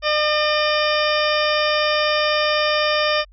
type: harmonic tone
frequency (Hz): 604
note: D5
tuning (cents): +48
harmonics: 1 / 2 / 3 / 4 / 5 / 6 / 8 / 9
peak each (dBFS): -20 / -23 / -25 / -26 / -27 / -28 / -29 / -30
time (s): 0.02-3.25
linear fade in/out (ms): 50
effects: added 46 Hz sine -45 dBFS peak until 3.32 s